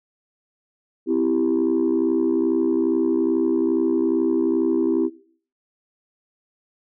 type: chord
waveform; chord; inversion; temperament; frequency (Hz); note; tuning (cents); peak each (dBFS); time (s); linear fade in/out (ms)
sine; C major; none; equal with one note detuned; 257.7 / 329.6 / 392; C4 / E4 / G4; -26 / 0 / 0; -22 / -19 / -22; 1.06-5.1; 50
effects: noise-tail reverb RT60 0.5 s tail -18 dB re dry + tanh soft clip ceiling -12 dBFS